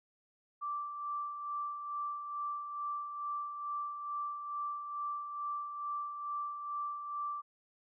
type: tone with tremolo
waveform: sine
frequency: 1170 Hz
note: D6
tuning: 7 cents flat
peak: -34 dBFS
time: 0.61-7.42 s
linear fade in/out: 20 ms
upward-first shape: sine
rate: 2.3 Hz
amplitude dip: 50%
effects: none